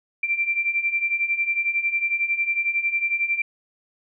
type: beating tone pair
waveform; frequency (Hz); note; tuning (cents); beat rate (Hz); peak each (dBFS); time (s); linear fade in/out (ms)
sine; 2349 / 2360; D7 / D7; 0 / +8; 11; -26 / -22; 0.23-3.42; 5
effects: none